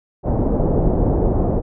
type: low-pass noise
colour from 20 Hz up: pink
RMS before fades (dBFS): -17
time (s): 0.23-1.62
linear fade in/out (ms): 50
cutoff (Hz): 680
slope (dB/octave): 24
effects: none